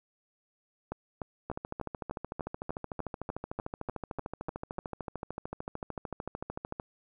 two click trains, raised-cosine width 1 ms, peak -22 / -21 dBFS, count 72 / 14, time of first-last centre 1.5-6.799 / 0.92-4.789 s, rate 13.4 / 3.36 Hz, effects none

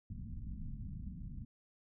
pink low-pass noise, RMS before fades -44 dBFS, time 0.1-1.45 s, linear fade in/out 5 ms, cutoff 230 Hz, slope 48 dB/octave, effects none

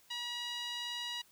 sawtooth tone with band-pass filter, 962 Hz, B5, 46 cents flat, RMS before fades -40 dBFS, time 0.1-1.22 s, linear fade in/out 10 ms, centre 3500 Hz, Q 2.7, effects white hiss -65 dBFS RMS until 1.31 s

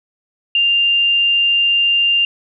sine tone, 2794 Hz, F7, in tune, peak -11 dBFS, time 0.55-2.25 s, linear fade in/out 2 ms, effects none

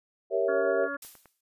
sine chord, G diminished seventh, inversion none, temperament equal, 392 / 466.2 / 554.4 / 659.3 Hz, G4 / Bb4 / Db5 / Fb5, 0 / 0 / 0 / 0 cents, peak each -29 dBFS, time 0.3-0.89 s, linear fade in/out 50 ms
harmonic tone, 281.4 Hz, C#4, 26 cents sharp, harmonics 1 / 2 / 4 / 5 / 6, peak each -39 / -37 / -40 / -35 / -38 dBFS, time 0.48-0.97 s, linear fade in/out 10 ms
click train, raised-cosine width 0.5 ms, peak -37 dBFS, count 5, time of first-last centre 0.84-1.257 s, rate 9.59 Hz
blue noise with exponential decay, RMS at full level -39 dBFS, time 1.02-1.41 s, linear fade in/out 5 ms, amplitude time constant 83 ms
effects resampled to 32000 Hz

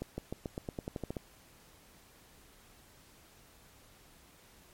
accelerating click train, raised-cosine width 2 ms, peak -23 dBFS, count 12, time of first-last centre 0.02-1.168 s, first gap 160 ms, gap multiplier 0.91, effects pink hiss -60 dBFS RMS until 4.73 s + MP3 64 kbps

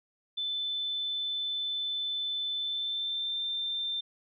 sine tone with pitch glide, 3520 to 3577 Hz, A7 to A7, 0 to +28 cents, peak -30 dBFS, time 0.37-4.01 s, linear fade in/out 10 ms, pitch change +28 cents, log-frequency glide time 2.56-3.39 s, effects none

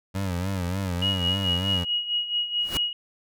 25% pulse tone with vibrato, 92.5 Hz, F#2, in tune, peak -22 dBFS, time 0.14-1.85 s, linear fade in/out 20 ms, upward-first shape sine, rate 3.4 Hz, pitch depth 110 cents each way
sine tone with tremolo, 2896 Hz, F#7, 38 cents flat, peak -21 dBFS, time 1.02-2.93 s, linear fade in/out 2 ms, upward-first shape sine, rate 4.6 Hz, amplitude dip 70%
pink noise with exponential growth, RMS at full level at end -26 dBFS, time 2.58-2.77 s, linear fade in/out 0 ms, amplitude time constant 41 ms
effects none

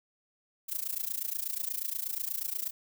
violet noise with amplitude modulation, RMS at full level -31 dBFS, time 0.68-2.71 s, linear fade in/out 20 ms, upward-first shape sine, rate 28.3 Hz, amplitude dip 90%, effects none

